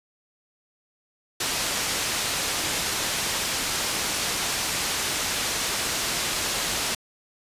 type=low-pass noise; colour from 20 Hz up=white; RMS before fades=-27 dBFS; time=1.4-6.95 s; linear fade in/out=5 ms; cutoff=7400 Hz; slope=12 dB/octave; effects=resampled to 32000 Hz